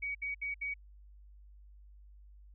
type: tone bursts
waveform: sine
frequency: 2258 Hz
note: C#7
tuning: 31 cents sharp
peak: -34 dBFS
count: 4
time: 0.02-0.741 s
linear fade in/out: 10 ms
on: 130 ms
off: 67 ms
effects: added 50 Hz sine -53 dBFS peak until 2.54 s